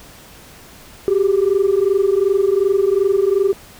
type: tone pair together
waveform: sine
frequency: 381.3 / 404 Hz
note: G4 / G#4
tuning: -48 / -48 cents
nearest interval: minor second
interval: 100 cents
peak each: -14 dBFS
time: 1.08-3.53 s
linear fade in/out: 0 ms
effects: tanh soft clip ceiling -8 dBFS + pink hiss -42 dBFS RMS until 3.79 s